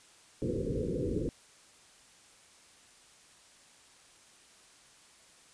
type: low-pass noise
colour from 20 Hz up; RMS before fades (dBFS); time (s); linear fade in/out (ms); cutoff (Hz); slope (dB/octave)
white; -33; 0.42-1.29; 0; 510; 96
effects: white hiss -59 dBFS RMS until 5.53 s + resampled to 22050 Hz